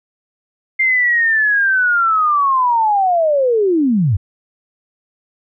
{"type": "linear sweep", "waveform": "sine", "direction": "down", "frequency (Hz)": [2108, 83.2], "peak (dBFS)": -11, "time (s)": [0.79, 4.17], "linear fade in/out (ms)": 10, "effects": []}